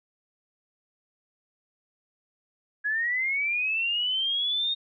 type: linear sweep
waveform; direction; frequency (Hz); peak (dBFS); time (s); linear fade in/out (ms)
sine; up; 1661.2 to 3711; -24; 2.84-4.75; 20
effects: none